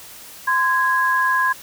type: tone pair together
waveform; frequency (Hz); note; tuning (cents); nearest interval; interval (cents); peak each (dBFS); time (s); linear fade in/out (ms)
sine; 1032 / 1653.4; C6 / G#6; -24 / -8; minor sixth; 816; -18 / -18; 0.47-1.53; 10
effects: white hiss -40 dBFS RMS until 1.62 s